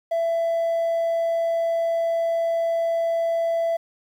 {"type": "tone", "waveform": "triangle", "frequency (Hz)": 667, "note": "E5", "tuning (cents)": 20, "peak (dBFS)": -17, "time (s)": [0.11, 3.77], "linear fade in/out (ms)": 10, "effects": ["tanh soft clip ceiling -15 dBFS", "9-bit"]}